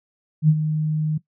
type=tone with ADSR envelope; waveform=sine; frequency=154.5 Hz; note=D#3; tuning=12 cents flat; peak=-9 dBFS; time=0.42-1.18 s; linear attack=68 ms; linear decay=55 ms; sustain=-10 dB; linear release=9 ms; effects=noise-tail reverb RT60 0.1 s tail -17 dB re dry